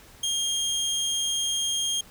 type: tone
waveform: 25% pulse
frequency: 3223 Hz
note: G7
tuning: 47 cents sharp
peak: -21 dBFS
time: 0.23-2.01 s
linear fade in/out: 5 ms
effects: pink hiss -51 dBFS RMS until 2.1 s